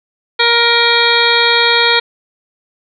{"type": "harmonic tone", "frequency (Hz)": 470, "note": "A#4", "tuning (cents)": 14, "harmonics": [1, 2, 3, 4, 5, 7, 8, 9], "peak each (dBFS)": [-17, -17, -17, -17, -17, -17, -17, -17], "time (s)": [0.39, 2], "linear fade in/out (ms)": 10, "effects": []}